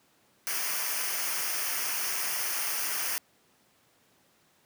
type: noise with comb filter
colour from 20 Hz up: white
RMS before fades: -31 dBFS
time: 0.47-3.18 s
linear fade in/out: 0 ms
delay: 0.26 ms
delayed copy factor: -0.7
effects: pink hiss -65 dBFS RMS until 4.65 s + high-pass 150 Hz 12 dB/octave